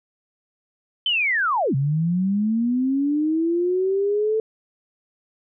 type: linear two-way sweep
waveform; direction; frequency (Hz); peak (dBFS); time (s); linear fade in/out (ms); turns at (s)
sine; down then up; 3111 to 131.4 to 443; -18; 1.06-4.4; 2; 1.75
effects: none